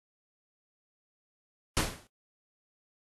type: noise with exponential decay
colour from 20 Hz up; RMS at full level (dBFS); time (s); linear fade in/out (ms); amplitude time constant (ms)
pink; -24; 1.77-2.07; 1; 64
effects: AAC 32 kbps